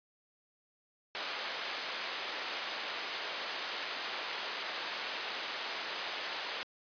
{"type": "band-pass noise", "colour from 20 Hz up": "white", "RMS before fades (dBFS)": -39, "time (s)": [1.15, 6.63], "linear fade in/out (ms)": 0, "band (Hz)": [450, 3900], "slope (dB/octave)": 12, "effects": ["resampled to 11025 Hz"]}